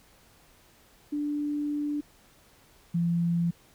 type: tone pair in turn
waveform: sine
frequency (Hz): 293.7 / 170.58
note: D4 / F3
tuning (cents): 0 / -40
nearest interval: major sixth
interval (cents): 940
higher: first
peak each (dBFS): -27 / -23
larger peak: second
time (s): 1.12-2.01 / 2.94-3.51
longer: first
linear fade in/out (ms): 10
effects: pink hiss -59 dBFS RMS until 3.74 s